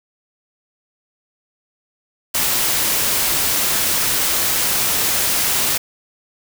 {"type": "noise", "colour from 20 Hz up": "white", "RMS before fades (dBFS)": -18, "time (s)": [2.34, 5.78], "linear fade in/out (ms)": 10, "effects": []}